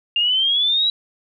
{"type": "exponential sweep", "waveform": "sine", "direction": "up", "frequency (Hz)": [2793, 3921], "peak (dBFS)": -15, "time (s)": [0.16, 0.9], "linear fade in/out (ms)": 2, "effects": []}